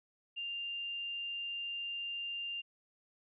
sine tone, 2794 Hz, F7, in tune, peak -37 dBFS, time 0.36-2.62 s, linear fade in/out 20 ms, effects none

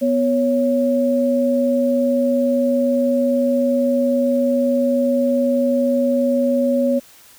sine tone pair together, 247.4 / 555 Hz, B3 / C#5, +3 / +2 cents, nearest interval octave + major second, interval 1399 cents, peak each -17 dBFS, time 0.01-7 s, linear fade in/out 20 ms, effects white hiss -47 dBFS RMS until 7.38 s

